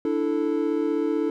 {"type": "chord", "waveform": "triangle", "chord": "D suspended second", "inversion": "none", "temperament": "equal", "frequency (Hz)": [293.7, 329.6, 440], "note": ["D4", "E4", "A4"], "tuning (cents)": [0, 0, 0], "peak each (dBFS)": -24, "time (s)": [0.05, 1.3], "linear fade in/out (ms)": 2, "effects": []}